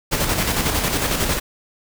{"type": "noise with tremolo", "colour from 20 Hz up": "pink", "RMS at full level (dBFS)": -19, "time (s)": [0.11, 1.4], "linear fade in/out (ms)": 20, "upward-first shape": "square", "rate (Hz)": 11, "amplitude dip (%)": 40, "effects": []}